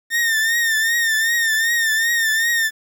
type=tone with vibrato; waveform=40% pulse; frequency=1818 Hz; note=A#6; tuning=44 cents flat; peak=-15 dBFS; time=0.1-2.71 s; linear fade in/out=50 ms; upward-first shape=triangle; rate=2.6 Hz; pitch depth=76 cents each way; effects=8-bit